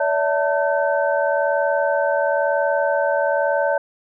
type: tone cluster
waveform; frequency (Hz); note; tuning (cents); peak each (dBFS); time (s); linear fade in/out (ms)
sine; 572 / 653 / 894 / 1534; D5 / E5 / A5 / G6; -46 / -17 / +27 / -38; -19 / -23 / -24 / -25; 0-3.78; 5
effects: none